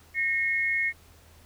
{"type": "tone pair together", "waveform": "sine", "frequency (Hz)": [1846, 2170], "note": ["A#6", "C#7"], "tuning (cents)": [-17, -37], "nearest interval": "minor third", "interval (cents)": 280, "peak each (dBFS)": [-28, -25], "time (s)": [0.14, 0.93], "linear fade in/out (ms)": 50, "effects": ["added 81 Hz sine -55 dBFS peak until 1.45 s", "pink hiss -57 dBFS RMS until 1.45 s"]}